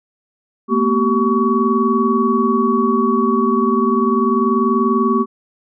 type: tone cluster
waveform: sine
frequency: 222.5 / 242.8 / 386.4 / 1125 Hz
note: A3 / B3 / G4 / C#6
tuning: +20 / -29 / -25 / +25 cents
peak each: -18 dBFS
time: 0.68-5.26 s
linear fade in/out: 50 ms
effects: none